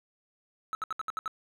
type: tone bursts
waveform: triangle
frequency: 1300 Hz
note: E6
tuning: 24 cents flat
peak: -28 dBFS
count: 7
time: 0.73-1.278 s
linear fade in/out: 0 ms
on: 20 ms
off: 68 ms
effects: none